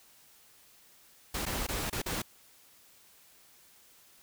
pink noise with dropouts, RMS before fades -34 dBFS, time 1.34-2.22 s, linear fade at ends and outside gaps 5 ms, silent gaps 1.455-1.463 / 1.668-1.686 / 1.899-1.927 / 2.019-2.06 s, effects white hiss -60 dBFS RMS until 4.22 s

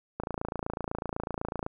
click train, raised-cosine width 1 ms, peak -18 dBFS, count 42, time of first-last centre 0.2-1.664 s, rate 28 Hz, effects none

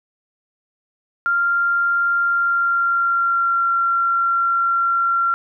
sine tone with pitch glide, 1391 to 1371.1 Hz, F6 to F6, -7 to -32 cents, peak -15 dBFS, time 1.26-5.34 s, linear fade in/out 0 ms, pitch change -25 cents, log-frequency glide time 2.21-3.72 s, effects none

